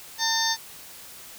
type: harmonic tone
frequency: 900 Hz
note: A5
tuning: 39 cents sharp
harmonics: 1 / 2 / 4 / 5 / 6 / 7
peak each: -29 / -29 / -29 / -29 / -29 / -29 dBFS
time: 0.18-0.57 s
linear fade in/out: 50 ms
effects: white hiss -44 dBFS RMS until 1.38 s